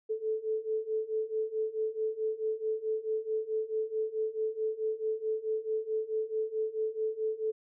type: beating tone pair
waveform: sine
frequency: 434.8 / 439.4 Hz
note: A4 / A4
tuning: -21 / -2 cents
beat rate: 4.6 Hz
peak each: -34 / -32 dBFS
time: 0.09-7.52 s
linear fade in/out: 20 ms
effects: none